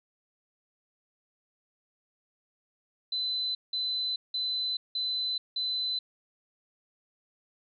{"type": "tone bursts", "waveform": "sine", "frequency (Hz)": 4025, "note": "B7", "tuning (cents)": 32, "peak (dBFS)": -28, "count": 5, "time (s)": [3.12, 5.99], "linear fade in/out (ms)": 5, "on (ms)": 430, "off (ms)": 180, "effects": []}